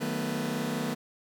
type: chord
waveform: sawtooth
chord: B dominant seventh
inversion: first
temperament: just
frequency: 154.34 / 185.21 / 222.2 / 246.9 Hz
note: D#3 / F#3 / A3 / B3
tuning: -14 / +2 / +17 / 0 cents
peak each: -32 / -34 / -30 / -29 dBFS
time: 0-0.95 s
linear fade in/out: 20 ms
effects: none